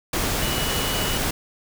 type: tone in noise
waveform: sine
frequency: 2940 Hz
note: F#7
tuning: 12 cents flat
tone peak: -30 dBFS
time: 0.42-1.18 s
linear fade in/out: 5 ms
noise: pink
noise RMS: -24 dBFS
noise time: 0.13-1.31 s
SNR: -9 dB
effects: none